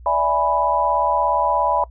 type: chord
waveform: sine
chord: E dominant seventh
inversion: third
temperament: equal with one note detuned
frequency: 582.3 / 659.3 / 830.6 / 987.8 Hz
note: D5 / E5 / G#5 / B5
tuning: -15 / 0 / 0 / 0 cents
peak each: -23 / -23 / -22 / -19 dBFS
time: 0.06-1.84 s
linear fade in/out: 2 ms
effects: noise-tail reverb RT60 0.1 s tail -22 dB re dry + added 60 Hz sine -38 dBFS peak until 1.9 s